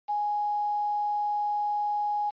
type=tone with quantisation; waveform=sine; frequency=830.6 Hz; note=G#5; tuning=in tune; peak=-25 dBFS; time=0.08-2.31 s; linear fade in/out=20 ms; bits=8; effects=resampled to 11025 Hz